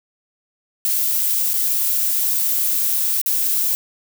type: noise with dropouts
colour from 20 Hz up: violet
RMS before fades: -19 dBFS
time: 0.85-3.75 s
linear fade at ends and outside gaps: 0 ms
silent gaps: 1.533-1.54 / 3.215-3.261 s
effects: none